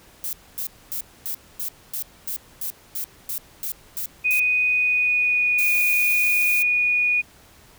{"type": "noise bursts", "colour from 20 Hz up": "violet", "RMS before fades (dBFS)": -28, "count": 13, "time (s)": [0.24, 4.397], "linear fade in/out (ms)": 0, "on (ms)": 89, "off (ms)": 250}
{"type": "tone with pitch glide", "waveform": "sine", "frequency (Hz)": [2489, 2458], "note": ["D#7", "D#7"], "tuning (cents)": [0, -22], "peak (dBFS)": -17, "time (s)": [4.24, 7.22], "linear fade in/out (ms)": 20, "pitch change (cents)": -22, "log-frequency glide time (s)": [4.7, 5.68]}
{"type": "noise", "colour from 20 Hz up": "violet", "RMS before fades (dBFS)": -27, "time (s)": [5.58, 6.63], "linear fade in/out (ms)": 10}
{"effects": ["pink hiss -51 dBFS RMS until 7.78 s"]}